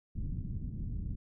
pink low-pass noise, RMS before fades -37 dBFS, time 0.15-1.16 s, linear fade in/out 10 ms, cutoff 210 Hz, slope 24 dB/octave, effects none

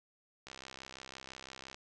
click train, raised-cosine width 0.2 ms, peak -29 dBFS, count 85, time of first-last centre 0.47-1.745 s, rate 65.9 Hz, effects resampled to 24000 Hz + 11-bit

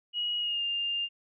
sine tone with pitch glide, 2900 to 2804 Hz, F#7 to F7, -35 to +6 cents, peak -28 dBFS, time 0.13-1.09 s, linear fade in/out 50 ms, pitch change -59 cents, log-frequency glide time 0.39-0.63 s, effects none

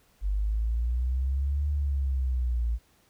sine linear two-way sweep, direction up then down, 48 to 73.42 to 55.9 Hz, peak -24 dBFS, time 0.21-2.79 s, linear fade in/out 50 ms, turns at 1.69 s, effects pink hiss -64 dBFS RMS until 3.09 s

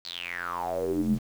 square tone with band-pass filter sweep, 43.65 Hz, F1, in tune, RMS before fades -30 dBFS, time 0.04-1.19 s, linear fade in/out 20 ms, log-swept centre 4600 to 170 Hz, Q 9.3, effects 8-bit

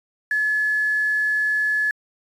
sine tone with quantisation, 1711 Hz, A6, 49 cents flat, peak -18 dBFS, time 0.31-1.91 s, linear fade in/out 2 ms, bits 7, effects resampled to 32000 Hz

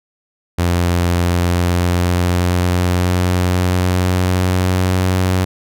sawtooth tone with pitch glide, 87.31 to 92.5 Hz, F2 to F#2, 0 to 0 cents, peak -9 dBFS, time 0.58-5.45 s, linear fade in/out 10 ms, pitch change +100 cents, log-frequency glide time 1.18-5.04 s, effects none

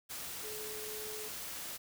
sine tone in noise, 428.8 Hz, A4, 45 cents flat, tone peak -45 dBFS, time 0.43-1.29 s, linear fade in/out 20 ms, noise white, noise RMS -43 dBFS, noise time 0.09-1.78 s, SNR -5 dB, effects none

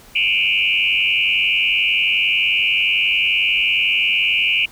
sine tone with frequency modulation, 2625 Hz, E7, 8 cents flat, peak -14 dBFS, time 0.15-4.66 s, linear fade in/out 10 ms, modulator 91.2 Hz, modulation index 3.5, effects pink hiss -45 dBFS RMS until 4.71 s

